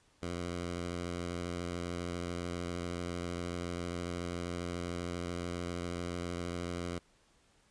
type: tone with vibrato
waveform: 10% pulse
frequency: 87.31 Hz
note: F2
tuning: in tune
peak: -28 dBFS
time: 0.22-6.99 s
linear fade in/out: 10 ms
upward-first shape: square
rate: 13 Hz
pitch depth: 18 cents each way
effects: pink hiss -68 dBFS RMS until 7.7 s + resampled to 22050 Hz